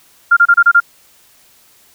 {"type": "tone bursts", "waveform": "sine", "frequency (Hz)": 1396.9, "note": "F6", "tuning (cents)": 0, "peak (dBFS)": -4, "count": 6, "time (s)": [0.31, 0.803], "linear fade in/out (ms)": 10, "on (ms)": 58, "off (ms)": 29, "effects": ["white hiss -49 dBFS RMS until 1.94 s"]}